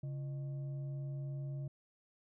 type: tone with frequency modulation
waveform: sine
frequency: 138.3 Hz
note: C#3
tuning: 4 cents flat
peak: -38 dBFS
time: 0.03-1.68 s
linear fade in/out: 5 ms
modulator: 477 Hz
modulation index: 0.24
effects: none